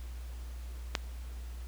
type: click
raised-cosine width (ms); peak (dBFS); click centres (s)
0.2; -11; 0.952
effects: added 60 Hz sine -39 dBFS peak until 1.67 s + pink hiss -56 dBFS RMS until 1.67 s